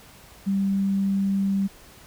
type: tone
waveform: sine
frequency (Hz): 196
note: G3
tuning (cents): 0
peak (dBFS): -20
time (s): 0.46-1.68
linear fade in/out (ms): 20
effects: pink hiss -49 dBFS RMS until 2.06 s